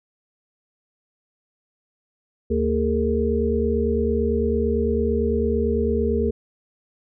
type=harmonic tone with a mistuned harmonic; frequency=76.3 Hz; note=D#2; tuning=33 cents flat; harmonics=1 / 3 / 5 / 6; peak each=-24 / -24 / -24 / -24 dBFS; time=2.5-6.31 s; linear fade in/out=10 ms; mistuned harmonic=5; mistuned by=+120 cents; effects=none